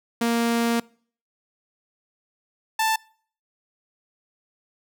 sawtooth tone pair in turn, 233.3 / 883.6 Hz, A#3 / A5, +2 / +7 cents, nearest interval octave + major seventh, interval 2305 cents, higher second, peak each -16 dBFS, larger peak neither, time 0.21-0.8 / 2.79-2.96 s, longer first, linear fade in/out 5 ms, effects noise-tail reverb RT60 0.5 s tail -25 dB re dry

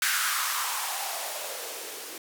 violet noise with band-pass filter sweep, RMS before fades -31 dBFS, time 0.02-2.18 s, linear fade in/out 2 ms, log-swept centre 1600 to 340 Hz, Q 3.9, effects none

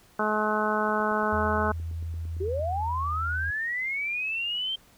harmonic tone, 213.3 Hz, G#3, 46 cents sharp, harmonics 1 / 2 / 3 / 4 / 5 / 6 / 7, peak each -31 / -31 / -31 / -31 / -31 / -31 / -31 dBFS, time 0.19-1.72 s, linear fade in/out 5 ms
click train, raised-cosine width 3 ms, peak -36 dBFS, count 16, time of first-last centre 0.89-2.595 s, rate 8.8 Hz
sine tone with pitch glide, 82.41 to 80.76 Hz, E2 to E2, 0 to -35 cents, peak -30 dBFS, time 1.32-3.51 s, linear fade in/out 10 ms, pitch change -35 cents, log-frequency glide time 2.75-3.29 s
sine linear sweep, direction up, 358.8 to 3161 Hz, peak -27 dBFS, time 2.4-4.76 s, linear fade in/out 10 ms
effects pink hiss -58 dBFS RMS until 4.97 s

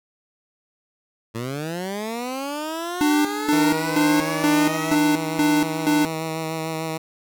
15% pulse linear sweep, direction up, 110 to 659.3 Hz, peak -20 dBFS, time 1.34-4.96 s, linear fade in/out 20 ms
square tone with tremolo, 297.4 Hz, D4, 22 cents sharp, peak -17 dBFS, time 3.01-6.05 s, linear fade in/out 0 ms, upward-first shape square, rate 2.1 Hz, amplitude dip 75%
10% pulse tone with vibrato, 160.2 Hz, E3, 49 cents flat, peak -17 dBFS, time 3.52-6.98 s, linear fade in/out 10 ms, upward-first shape sine, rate 6.7 Hz, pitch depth 19 cents each way
effects none

